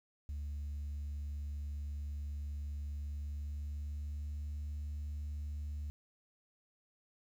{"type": "tone with pitch glide", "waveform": "sine", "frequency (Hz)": [72.6, 73.91], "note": ["D2", "D2"], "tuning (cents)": [-19, 12], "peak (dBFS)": -36, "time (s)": [0.29, 5.9], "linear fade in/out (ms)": 0, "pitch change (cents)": 31, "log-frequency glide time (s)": [2.95, 4.51], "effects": ["tanh soft clip ceiling -36 dBFS", "11-bit"]}